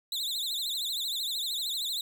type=tone with vibrato; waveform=40% pulse; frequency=3800 Hz; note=A#7; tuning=33 cents sharp; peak=-29 dBFS; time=0.12-2.01 s; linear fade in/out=2 ms; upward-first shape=triangle; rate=13 Hz; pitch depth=190 cents each way; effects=none